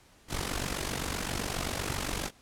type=noise with amplitude modulation; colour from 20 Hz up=pink; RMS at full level=-30 dBFS; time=0.28-2.31 s; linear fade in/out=50 ms; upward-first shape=sine; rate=47.6 Hz; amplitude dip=75%; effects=pink hiss -60 dBFS RMS until 2.41 s + low-pass 11000 Hz 12 dB/octave